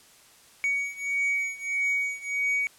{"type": "beating tone pair", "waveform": "triangle", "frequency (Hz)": [2249, 2250.6], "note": ["C#7", "C#7"], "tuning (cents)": [24, 26], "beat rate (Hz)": 1.6, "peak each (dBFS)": [-26, -28], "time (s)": [0.64, 2.67], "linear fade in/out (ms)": 0, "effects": ["white hiss -55 dBFS RMS until 2.78 s", "low-pass 11000 Hz 12 dB/octave"]}